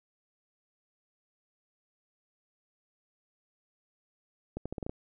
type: accelerating click train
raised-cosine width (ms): 2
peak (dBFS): -22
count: 7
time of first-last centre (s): 4.57-4.895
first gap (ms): 86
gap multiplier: 0.81
effects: none